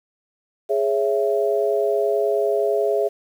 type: chord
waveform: sine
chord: C# minor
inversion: second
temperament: just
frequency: 415.8 / 554.4 / 665.2 Hz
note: G#4 / C#5 / E5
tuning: +2 / 0 / +16 cents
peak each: -20 / -24 / -22 dBFS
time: 0.69-3.09 s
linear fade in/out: 20 ms
effects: 8-bit